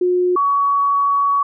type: tone pair in turn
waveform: sine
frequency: 360 / 1126.5 Hz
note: F#4 / C#6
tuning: -47 / +28 cents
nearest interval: octave + minor sixth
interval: 1975 cents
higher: second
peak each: -13 dBFS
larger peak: neither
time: 0.01-0.36 / 0.36-1.43 s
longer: second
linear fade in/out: 5 ms
effects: none